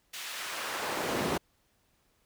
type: noise with high-pass filter sweep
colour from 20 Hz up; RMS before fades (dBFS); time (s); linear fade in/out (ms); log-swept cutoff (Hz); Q
brown; -34; 0.13-1.38; 10; 3000 to 230; 0.72
effects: pink hiss -71 dBFS RMS until 2.25 s